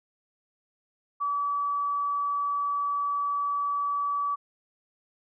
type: tone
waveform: sine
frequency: 1147 Hz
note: D6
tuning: 41 cents flat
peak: -25 dBFS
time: 1.2-4.36 s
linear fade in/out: 20 ms
effects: none